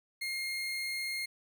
30% pulse tone, 2133 Hz, C7, 33 cents sharp, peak -31 dBFS, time 0.21-1.26 s, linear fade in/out 10 ms, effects 11-bit

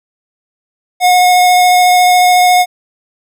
square tone with vibrato, 724 Hz, F#5, 38 cents flat, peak -6 dBFS, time 1-2.66 s, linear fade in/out 50 ms, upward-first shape triangle, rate 14 Hz, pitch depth 11 cents each way, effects none

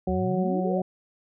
harmonic tone, 185 Hz, F#3, in tune, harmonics 1 / 2 / 3 / 4, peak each -26 / -29 / -31 / -32 dBFS, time 0.07-0.82 s, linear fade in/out 5 ms
sine exponential sweep, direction up, 67.4 to 658 Hz, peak -30 dBFS, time 0.08-0.81 s, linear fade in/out 10 ms
effects none

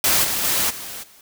white noise with level steps, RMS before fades -17 / -23 / -20 / -33 / -49 dBFS, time 0.04-1.21 s, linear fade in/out 2 ms, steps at 0.23 / 0.43 / 0.69 / 1.02 s, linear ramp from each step 20 ms, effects none

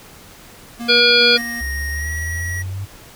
square tone with tremolo, 235.9 Hz, A#3, 21 cents sharp, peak -26 dBFS, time 0.79-1.62 s, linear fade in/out 20 ms, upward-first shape square, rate 2.4 Hz, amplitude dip 40%
harmonic tone, 479.7 Hz, A#4, 50 cents sharp, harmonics 1 / 3 / 5 / 7 / 9 / 10, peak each -17 / -17 / -17 / -17 / -17 / -17 dBFS, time 0.88-1.38 s, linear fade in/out 20 ms
square tone with pitch glide, 1866 to 1917.4 Hz, A#6 to A#6, +1 to +48 cents, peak -25 dBFS, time 1.36-2.63 s, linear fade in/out 20 ms, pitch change +47 cents, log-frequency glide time 1.94-2.09 s
sine exponential sweep, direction up, 65.41 to 99.8 Hz, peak -23 dBFS, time 1.6-2.86 s, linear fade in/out 20 ms
effects pink hiss -42 dBFS RMS until 3.15 s

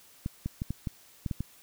clicks, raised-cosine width 5 ms, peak -19 dBFS, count 8, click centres 0.261 / 0.46 / 0.619 / 0.706 / 0.872 / 1.262 / 1.312 / 1.406 s, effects white hiss -57 dBFS RMS until 1.62 s

